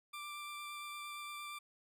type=tone with vibrato; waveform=20% pulse; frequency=1179 Hz; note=D6; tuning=6 cents sharp; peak=-39 dBFS; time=0.13-1.59 s; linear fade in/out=10 ms; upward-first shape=sine; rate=8.7 Hz; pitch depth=9 cents each way; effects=none